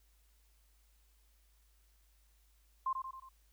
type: tone with echo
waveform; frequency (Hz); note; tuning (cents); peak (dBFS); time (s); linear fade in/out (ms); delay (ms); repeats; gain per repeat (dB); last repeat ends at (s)
sine; 1054; C6; +12; -31; 2.86-2.93; 5; 90; 4; -5; 3.29
effects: added 52 Hz sine -66 dBFS peak until 3.52 s + white hiss -74 dBFS RMS until 3.52 s